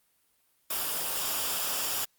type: noise with comb filter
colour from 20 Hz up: white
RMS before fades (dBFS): -31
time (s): 0.7-2.05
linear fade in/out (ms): 5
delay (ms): 0.48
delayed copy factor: -0.5
effects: white hiss -70 dBFS RMS until 2.18 s + Opus 32 kbps